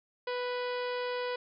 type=harmonic tone with a mistuned harmonic; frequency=493.9 Hz; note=B4; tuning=in tune; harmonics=1 / 2 / 3 / 4 / 5 / 6 / 7 / 8 / 9 / 10; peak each=-33 / -39 / -43 / -45 / -47 / -49 / -50 / -51 / -52 / -53 dBFS; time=0.27-1.36 s; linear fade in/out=5 ms; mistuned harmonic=7; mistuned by=-48 cents; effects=none